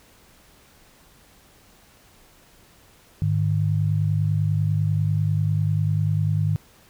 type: tone pair together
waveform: sine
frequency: 102.6 / 152.71 Hz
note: G#2 / D#3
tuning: -21 / -32 cents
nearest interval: perfect fifth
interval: 689 cents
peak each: -21 / -22 dBFS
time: 3.22-6.56 s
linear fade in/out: 0 ms
effects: pink hiss -54 dBFS RMS until 6.89 s